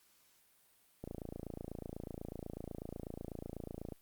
click train, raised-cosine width 2 ms, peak -29 dBFS, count 82, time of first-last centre 1.04-3.923 s, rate 28.1 Hz, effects white hiss -69 dBFS RMS until 4.01 s + Opus 48 kbps

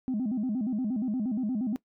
sine tone with vibrato, 232.9 Hz, A#3, 1 cent flat, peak -25 dBFS, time 0.08-1.76 s, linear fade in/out 0 ms, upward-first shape square, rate 8.5 Hz, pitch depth 180 cents each way, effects noise-tail reverb RT60 0.1 s tail -20 dB re dry + tanh soft clip ceiling -24 dBFS

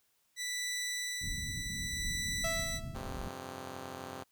15% pulse tone with tremolo, 1975.5 Hz, B6, in tune, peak -28 dBFS, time 0.36-2.81 s, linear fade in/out 50 ms, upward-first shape sine, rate 0.63 Hz, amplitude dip 40%
pink low-pass noise, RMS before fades -41 dBFS, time 1.21-3.29 s, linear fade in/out 10 ms, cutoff 220 Hz, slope 24 dB/octave
sawtooth tone with exponential decay, 659.3 Hz, E5, in tune, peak -29 dBFS, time 2.44-3.41 s, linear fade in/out 5 ms, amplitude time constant 210 ms
5% pulse chord, F suspended second, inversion none, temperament just, 87.31 / 98.22 / 130.96 Hz, F2 / G2 / C3, 0 / +4 / +2 cents, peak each -37 / -38 / -35 dBFS, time 2.94-4.24 s, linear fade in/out 20 ms
effects white hiss -74 dBFS RMS until 4.31 s

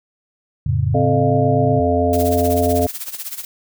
sine chord, F augmented, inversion none, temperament equal, 87.31 / 110 / 138.59 Hz, F2 / A2 / C#3, 0 / 0 / 0 cents, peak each -20 / -19 / -19 dBFS, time 0.66-1.8 s, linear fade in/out 5 ms
harmonic tone, 87.2 Hz, F2, 2 cents flat, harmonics 1 / 3 / 5 / 7 / 8, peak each -20 / -20 / -20 / -20 / -20 dBFS, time 0.94-2.87 s, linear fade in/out 10 ms
blue noise with tremolo, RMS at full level -26 dBFS, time 2.13-3.45 s, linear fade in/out 2 ms, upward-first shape sine, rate 16 Hz, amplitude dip 80%
clicks, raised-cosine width 0.5 ms, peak -26 dBFS, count 5, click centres 2.504 / 2.794 / 2.868 / 3.083 / 3.147 s
effects none

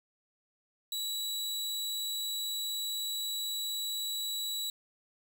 sawtooth tone, 3913 Hz, B7, 17 cents flat, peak -30 dBFS, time 0.92-4.7 s, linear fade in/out 2 ms, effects none

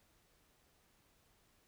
silence, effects pink hiss -72 dBFS RMS until 1.67 s

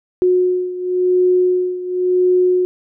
sine beating tone pair, 363.5 / 364.44 Hz, F#4 / F#4, -31 / -26 cents, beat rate 0.94 Hz, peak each -14 / -18 dBFS, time 0.22-2.65 s, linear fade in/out 0 ms, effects none

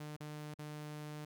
sawtooth tone with dropouts, 150.4 Hz, D3, 42 cents sharp, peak -40 dBFS, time 0-1.25 s, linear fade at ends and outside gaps 5 ms, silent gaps 0.165-0.204 / 0.542-0.588 s, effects none

